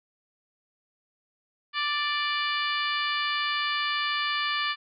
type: harmonic tone with a mistuned harmonic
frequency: 587.3 Hz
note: D5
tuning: in tune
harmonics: 2 / 3 / 4 / 5 / 6 / 7 / 8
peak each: -30 / -31 / -33 / -33 / -35 / -39 / -39 dBFS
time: 1.73-4.76 s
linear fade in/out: 50 ms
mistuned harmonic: 7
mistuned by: +42 cents
effects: none